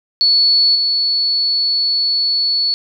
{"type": "tone with level steps", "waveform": "sine", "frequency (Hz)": 4420, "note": "C#8", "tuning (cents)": -6, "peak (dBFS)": [-9, -13], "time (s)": [0.21, 2.74], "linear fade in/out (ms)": 0, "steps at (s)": 0.75, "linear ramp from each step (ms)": 5, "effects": []}